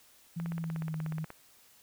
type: tone with pitch glide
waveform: sine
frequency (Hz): 168 to 157.66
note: E3 to D#3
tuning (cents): +33 to +23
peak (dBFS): -33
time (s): 0.36-1.25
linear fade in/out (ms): 10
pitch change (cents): -110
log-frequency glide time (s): 0.49-0.95
type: click train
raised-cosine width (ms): 0.5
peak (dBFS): -28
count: 16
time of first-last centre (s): 0.4-1.304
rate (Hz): 16.6
effects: white hiss -61 dBFS RMS until 1.82 s